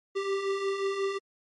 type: beating tone pair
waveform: square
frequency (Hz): 387.8 / 393.4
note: G4 / G4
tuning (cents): -19 / +6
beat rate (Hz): 5.6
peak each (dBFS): -36 / -29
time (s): 0.15-1.19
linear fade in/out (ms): 20
effects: low-pass 5000 Hz 12 dB/octave + MP3 48 kbps